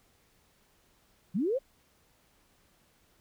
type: linear sweep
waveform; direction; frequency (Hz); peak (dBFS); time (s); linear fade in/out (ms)
sine; up; 155.56 to 568; -26; 1.34-1.59; 20
effects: pink hiss -67 dBFS RMS until 3.2 s